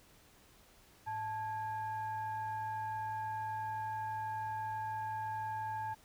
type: tone with frequency modulation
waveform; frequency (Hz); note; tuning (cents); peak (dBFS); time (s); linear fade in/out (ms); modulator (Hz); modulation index
sine; 874; A5; -12; -36; 1.06-5.95; 20; 767; 0.5
effects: pink hiss -63 dBFS RMS until 6.04 s